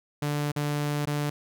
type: tone with dropouts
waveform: sawtooth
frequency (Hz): 146.83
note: D3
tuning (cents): 0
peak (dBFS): -22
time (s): 0.22-1.3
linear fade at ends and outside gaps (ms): 5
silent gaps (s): 0.518-0.561 / 1.055-1.071
effects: none